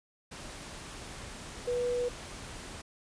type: tone in noise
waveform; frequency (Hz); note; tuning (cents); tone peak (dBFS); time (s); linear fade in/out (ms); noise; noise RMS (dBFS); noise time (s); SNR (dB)
sine; 488.6; B4; -19; -28; 1.67-2.09; 10; pink; -44; 0.31-2.82; +13
effects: resampled to 22050 Hz